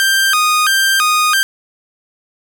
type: tone with vibrato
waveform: sawtooth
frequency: 1396.9 Hz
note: F6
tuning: in tune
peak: -7 dBFS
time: 0-1.43 s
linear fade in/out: 0 ms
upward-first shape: square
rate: 1.5 Hz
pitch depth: 210 cents each way
effects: none